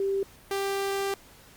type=tone pair in turn; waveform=sine / sawtooth; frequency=392.1 / 394.1 Hz; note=G4 / G4; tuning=0 / +9 cents; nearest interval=unison; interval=9 cents; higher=second; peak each=-24 / -23 dBFS; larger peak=second; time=0-0.23 / 0.51-1.14 s; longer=second; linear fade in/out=2 ms; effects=pink hiss -53 dBFS RMS until 1.56 s + Opus 48 kbps